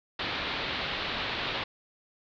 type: low-pass noise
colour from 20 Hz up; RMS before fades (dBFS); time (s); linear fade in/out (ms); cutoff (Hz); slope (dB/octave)
white; -33; 0.19-1.64; 5; 4100; 48
effects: none